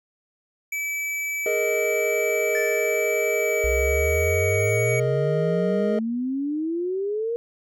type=tone with pitch glide; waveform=square; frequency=2302 to 2251 Hz; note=D7 to C#7; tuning=-35 to +26 cents; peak=-26 dBFS; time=0.72-5 s; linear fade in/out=5 ms; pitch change=-39 cents; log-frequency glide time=3.3-4.63 s
type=chord; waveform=triangle; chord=Ab suspended second; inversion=none; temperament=equal; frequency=415.3 / 466.2 / 622.3 Hz; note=Ab4 / Bb4 / Eb5; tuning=0 / 0 / 0 cents; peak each=-24 dBFS; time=1.46-5.99 s; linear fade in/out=2 ms
type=tone with exponential decay; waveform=triangle; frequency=1760 Hz; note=A6; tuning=in tune; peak=-24 dBFS; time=2.55-3.34 s; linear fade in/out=1 ms; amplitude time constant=170 ms
type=exponential sweep; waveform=sine; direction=up; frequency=59 to 475.5 Hz; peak=-23 dBFS; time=3.64-7.36 s; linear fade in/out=0 ms
effects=none